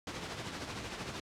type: noise with tremolo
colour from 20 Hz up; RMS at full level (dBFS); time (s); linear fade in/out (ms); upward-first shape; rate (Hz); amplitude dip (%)
pink; -38; 0.07-1.2; 2; triangle; 13; 50
effects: high-pass 80 Hz 12 dB/octave + low-pass 6000 Hz 12 dB/octave